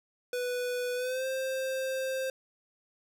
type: tone with pitch glide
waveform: square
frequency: 493.9 to 526.3 Hz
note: B4 to C5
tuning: 0 to +10 cents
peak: -31 dBFS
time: 0.33-2.3 s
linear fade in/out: 2 ms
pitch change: +110 cents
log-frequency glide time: 0.95-1.26 s
effects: none